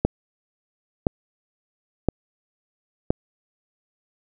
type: click train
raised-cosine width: 2 ms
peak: -4 dBFS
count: 4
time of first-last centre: 0.05-3.105 s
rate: 0.982 Hz
effects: none